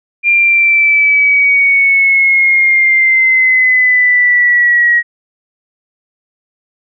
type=exponential sweep; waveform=sine; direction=down; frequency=2396 to 1896 Hz; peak=-6 dBFS; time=0.23-5.03 s; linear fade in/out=50 ms; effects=none